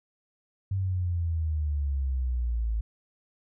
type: exponential sweep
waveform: sine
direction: down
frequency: 98 to 53.8 Hz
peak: -25 dBFS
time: 0.71-2.81 s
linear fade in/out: 5 ms
effects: none